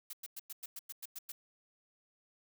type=noise bursts; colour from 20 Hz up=blue; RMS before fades=-44 dBFS; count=10; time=0.1-1.32 s; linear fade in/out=5 ms; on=32 ms; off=100 ms; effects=none